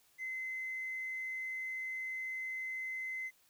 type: tone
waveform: triangle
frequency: 2054 Hz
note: C7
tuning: 33 cents flat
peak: -34 dBFS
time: 0.18-3.31 s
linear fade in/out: 50 ms
effects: tanh soft clip ceiling -35 dBFS + white hiss -69 dBFS RMS until 3.49 s